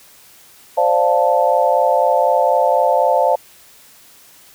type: chord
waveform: sine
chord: D minor seventh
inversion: third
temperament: equal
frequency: 523.3 / 587.3 / 698.5 / 880 Hz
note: C5 / D5 / F5 / A5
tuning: 0 / 0 / 0 / 0 cents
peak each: -17 dBFS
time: 0.77-3.36 s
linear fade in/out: 10 ms
effects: white hiss -46 dBFS RMS until 4.54 s